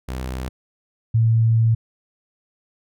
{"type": "tone pair in turn", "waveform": ["sawtooth", "sine"], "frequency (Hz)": [64, 113.4], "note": ["C2", "A#2"], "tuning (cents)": [-38, -47], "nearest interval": "minor seventh", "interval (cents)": 991, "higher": "second", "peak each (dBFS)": [-22, -13], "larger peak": "second", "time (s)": [[0.08, 0.49], [1.14, 1.75]], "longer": "second", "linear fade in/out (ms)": 10, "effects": []}